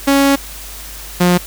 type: tone pair in turn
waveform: sawtooth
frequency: 277.2 / 177.87 Hz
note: C#4 / F3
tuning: 0 / +32 cents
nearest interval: minor sixth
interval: 768 cents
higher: first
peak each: -5 dBFS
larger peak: neither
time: 0.07-0.36 / 1.2-1.38 s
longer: first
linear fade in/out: 10 ms
effects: added 50 Hz sine -33 dBFS peak until 1.46 s + white hiss -32 dBFS RMS until 1.46 s